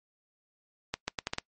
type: accelerating click train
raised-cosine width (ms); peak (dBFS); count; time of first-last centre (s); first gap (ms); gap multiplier
0.2; -13; 6; 0.94-1.384; 140; 0.77
effects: noise-tail reverb RT60 0.1 s tail -23 dB re dry + MP3 32 kbps